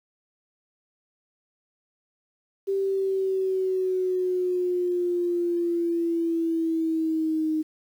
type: linear sweep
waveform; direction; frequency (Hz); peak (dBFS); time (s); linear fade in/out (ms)
sine; down; 392 to 311.1; -22; 2.67-7.63; 20
effects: 9-bit